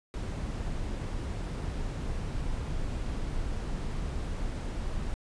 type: noise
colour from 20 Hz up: brown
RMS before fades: -33 dBFS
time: 0.14-5.14 s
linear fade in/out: 0 ms
effects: resampled to 22050 Hz